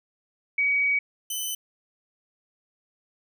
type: tone pair in turn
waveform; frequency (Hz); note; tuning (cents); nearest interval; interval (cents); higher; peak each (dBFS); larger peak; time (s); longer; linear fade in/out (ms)
sine / 10% pulse; 2263 / 3026; C#7 / F#7; +35 / +38; perfect fourth; 503; second; -20; neither; 0.58-0.99 / 1.3-1.55; first; 5
effects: none